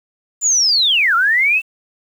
sine linear two-way sweep, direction down then up, 7190 to 1318.5 to 2710 Hz, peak -11 dBFS, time 0.41-1.62 s, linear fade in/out 50 ms, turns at 1.15 s, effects 7-bit

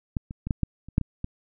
clicks, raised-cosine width 5 ms, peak -14 / -23 / -18 / -11 / -11 / -29 / -7 / -17 / -17 dBFS, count 9, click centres 0.168 / 0.309 / 0.47 / 0.508 / 0.633 / 0.886 / 0.981 / 1.013 / 1.244 s, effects none

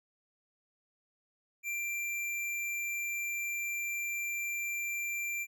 square tone, 2362 Hz, D7, 9 cents sharp, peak -34 dBFS, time 1.63-5.47 s, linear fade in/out 50 ms, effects none

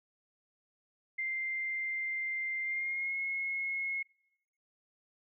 sine tone with pitch glide, 2093 to 2169 Hz, C7 to C#7, 0 to -38 cents, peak -32 dBFS, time 1.18-4.03 s, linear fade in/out 10 ms, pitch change +62 cents, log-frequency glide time 2.63-3.16 s, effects noise-tail reverb RT60 0.9 s tail -24 dB re dry

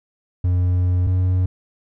triangle tone pair in turn, 89.9 / 91.74 Hz, F#2 / F#2, -49 / -14 cents, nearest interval unison, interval 35 cents, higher second, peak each -13 dBFS, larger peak neither, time 0.44-1.07 / 1.07-1.46 s, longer first, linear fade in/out 5 ms, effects none

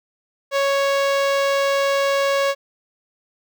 sawtooth tone with notch filter, 554.4 Hz, C#5, in tune, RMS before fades -19 dBFS, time 0.51-2.55 s, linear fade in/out 50 ms, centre 11000 Hz, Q 0.58, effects none

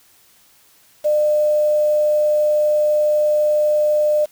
sine tone with quantisation, 602 Hz, D5, 43 cents sharp, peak -13 dBFS, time 1.04-4.26 s, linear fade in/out 20 ms, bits 6, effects white hiss -53 dBFS RMS until 4.31 s

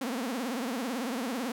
sawtooth tone with vibrato, 246.9 Hz, B3, in tune, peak -27 dBFS, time 0.01-1.52 s, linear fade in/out 5 ms, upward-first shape triangle, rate 18 Hz, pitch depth 230 cents each way, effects none

